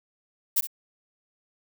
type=noise with echo; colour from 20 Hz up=violet; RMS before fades=-22 dBFS; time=0.56-0.61 s; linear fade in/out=10 ms; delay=62 ms; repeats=1; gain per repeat=-12 dB; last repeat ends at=0.672 s; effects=none